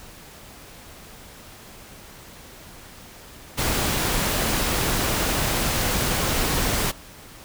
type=noise; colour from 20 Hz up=pink; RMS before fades=-23 dBFS; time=3.57-6.92 s; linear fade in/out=20 ms; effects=pink hiss -44 dBFS RMS until 7.44 s